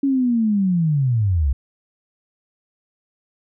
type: linear sweep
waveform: sine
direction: down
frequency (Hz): 280.6 to 61.74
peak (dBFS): -15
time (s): 0.03-1.53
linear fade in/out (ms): 5
effects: none